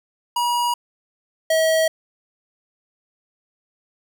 square tone pair in turn, 961 / 641.4 Hz, B5 / E5, -48 / -48 cents, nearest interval perfect fifth, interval 700 cents, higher first, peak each -19 / -16 dBFS, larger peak second, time 0.36-0.74 / 1.5-1.88 s, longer neither, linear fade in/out 5 ms, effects none

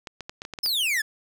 clicks, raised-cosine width 0.2 ms, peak -18 dBFS, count 8, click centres 0.072 / 0.207 / 0.295 / 0.419 / 0.451 / 0.537 / 0.588 / 0.661 s
45% pulse exponential sweep, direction down, 5330 to 1661.2 Hz, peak -22 dBFS, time 0.63-1.02 s, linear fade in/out 10 ms
effects none

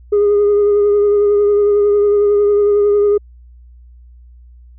sine tone with vibrato, 410.8 Hz, G#4, 19 cents flat, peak -7 dBFS, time 0.12-3.18 s, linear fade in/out 10 ms, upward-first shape triangle, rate 11 Hz, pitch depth 26 cents each way, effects tanh soft clip ceiling -7 dBFS + added 60 Hz sine -38 dBFS peak until 4.78 s

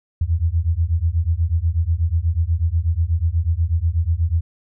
sine beating tone pair, 79.3 / 87.5 Hz, D#2 / F2, +33 / +4 cents, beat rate 8.2 Hz, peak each -19 dBFS, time 0.21-4.41 s, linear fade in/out 5 ms, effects none

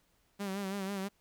sawtooth tone with vibrato, 196 Hz, G3, in tune, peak -31 dBFS, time 0.39-1.09 s, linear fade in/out 20 ms, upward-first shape sine, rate 6.1 Hz, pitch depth 60 cents each way, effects pink hiss -72 dBFS RMS until 1.2 s

